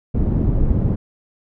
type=low-pass noise; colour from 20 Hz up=pink; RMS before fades=-17 dBFS; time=0.14-0.96 s; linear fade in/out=10 ms; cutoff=240 Hz; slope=12 dB/octave; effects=none